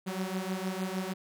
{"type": "beating tone pair", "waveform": "sawtooth", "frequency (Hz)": [184.6, 191.1], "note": ["F#3", "G3"], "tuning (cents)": [-4, -44], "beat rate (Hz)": 6.5, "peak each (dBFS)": -31, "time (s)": [0.06, 1.14], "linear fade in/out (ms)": 20, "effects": []}